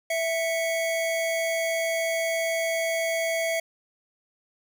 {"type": "tone pair together", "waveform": "square", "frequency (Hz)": [659.3, 2218], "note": ["E5", "C#7"], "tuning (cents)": [0, 0], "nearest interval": "octave + major sixth", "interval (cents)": 2100, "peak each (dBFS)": [-26, -31], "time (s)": [0.1, 3.6], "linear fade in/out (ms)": 5, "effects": []}